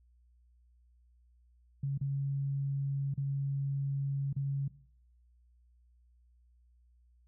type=tone with dropouts; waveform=sine; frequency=138.59 Hz; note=C#3; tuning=in tune; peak=-30 dBFS; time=1.83-4.68 s; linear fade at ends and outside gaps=5 ms; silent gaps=1.978-2.011 / 3.14-3.176 / 4.329-4.363 s; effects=noise-tail reverb RT60 0.6 s tail -18 dB re dry + added 60 Hz sine -62 dBFS peak until 7.27 s